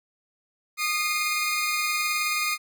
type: tone cluster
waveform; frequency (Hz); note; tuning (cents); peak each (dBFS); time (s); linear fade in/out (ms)
sawtooth; 1233 / 2113 / 2447; D#6 / C7 / D#7; -16 / +16 / -29; -25; 0.77-2.58; 50
effects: none